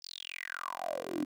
10% pulse tone with high-pass filter sweep, 43.97 Hz, F1, 13 cents sharp, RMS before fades -39 dBFS, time 0.02-1.25 s, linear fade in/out 10 ms, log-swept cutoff 5200 to 270 Hz, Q 9.7, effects none

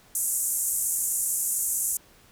pink band-pass noise, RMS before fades -27 dBFS, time 0.15-1.97 s, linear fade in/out 2 ms, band 7100 to 13000 Hz, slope 48 dB/octave, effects pink hiss -56 dBFS RMS until 2.31 s

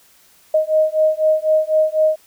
sine beating tone pair, 622 / 626 Hz, D#5 / D#5, -1 / +10 cents, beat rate 4 Hz, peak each -16 dBFS, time 0.54-2.16 s, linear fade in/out 5 ms, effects white hiss -52 dBFS RMS until 2.26 s

